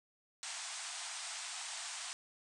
white band-pass noise, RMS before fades -44 dBFS, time 0.43-2.13 s, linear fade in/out 0 ms, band 660 to 9200 Hz, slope 96 dB/octave, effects none

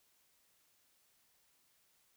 silence, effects white hiss -73 dBFS RMS until 2.16 s

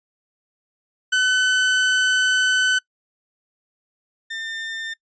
30% pulse tone pair in turn, 1511 / 1802.6 Hz, F#6 / A6, +36 / +41 cents, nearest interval minor third, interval 305 cents, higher second, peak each -13 / -25 dBFS, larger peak first, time 1.12-2.79 / 4.3-4.94 s, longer first, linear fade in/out 10 ms, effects noise-tail reverb RT60 0.1 s tail -24 dB re dry + resampled to 16000 Hz

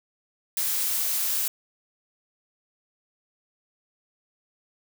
blue noise, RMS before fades -26 dBFS, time 0.57-1.48 s, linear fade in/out 2 ms, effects none

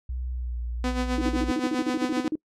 sine tone with pitch glide, 62.4 to 59.24 Hz, B1 to A#1, +19 to +29 cents, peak -28 dBFS, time 0.09-1.51 s, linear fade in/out 5 ms, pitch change -90 cents, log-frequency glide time 0.32-0.59 s
sawtooth tone with tremolo, 251.4 Hz, B3, 31 cents sharp, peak -20 dBFS, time 0.84-2.28 s, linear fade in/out 0 ms, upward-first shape sine, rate 7.7 Hz, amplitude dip 65%
sine tone bursts, 311.1 Hz, D#4, in tune, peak -23 dBFS, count 16, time 1.18-2.355 s, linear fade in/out 2 ms, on 35 ms, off 41 ms
effects noise-tail reverb RT60 0.1 s tail -25 dB re dry + low-pass 7000 Hz 12 dB/octave

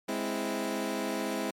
20% pulse chord, Ab augmented, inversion none, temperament equal, 207.7 / 261.6 / 329.6 Hz, Ab3 / C4 / E4, 0 / 0 / 0 cents, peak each -30 dBFS, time 0.08-1.51 s, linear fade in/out 10 ms, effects MP3 64 kbps

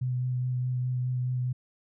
sine tone with vibrato, 126 Hz, B2, 35 cents sharp, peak -26 dBFS, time 0.01-1.53 s, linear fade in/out 10 ms, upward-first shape sine, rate 4.8 Hz, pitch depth 14 cents each way, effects none

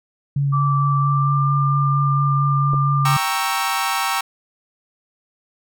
sine tone with vibrato, 140 Hz, C#3, 18 cents sharp, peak -16 dBFS, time 0.36-3.17 s, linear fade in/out 5 ms, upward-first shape sine, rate 4.4 Hz, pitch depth 15 cents each way
sine tone with pitch glide, 1164 to 1194.7 Hz, D6 to D6, -16 to +29 cents, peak -19 dBFS, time 0.52-3.18 s, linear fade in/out 20 ms, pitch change +45 cents, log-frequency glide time 0.95-1.48 s
clicks, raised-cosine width 2 ms, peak -18 dBFS, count 2, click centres 2.734 / 2.743 s
sawtooth chord, G diminished seventh, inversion none, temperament equal, 784 / 932.3 / 1108.7 / 1318.5 Hz, G5 / Bb5 / Db6 / Fb6, 0 / 0 / 0 / 0 cents, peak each -21 dBFS, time 3.05-4.21 s, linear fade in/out 5 ms
effects none

